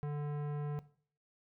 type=tone with tanh clipping; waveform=sine; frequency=146.83 Hz; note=D3; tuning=in tune; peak=-37 dBFS; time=0.03-0.79 s; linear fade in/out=0 ms; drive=17 dB; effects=noise-tail reverb RT60 0.5 s tail -18 dB re dry